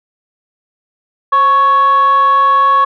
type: tone with frequency modulation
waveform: sine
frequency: 1108.7 Hz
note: C#6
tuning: in tune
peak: -5 dBFS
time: 1.32-2.85 s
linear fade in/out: 10 ms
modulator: 577 Hz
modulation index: 0.28
effects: tanh soft clip ceiling -4 dBFS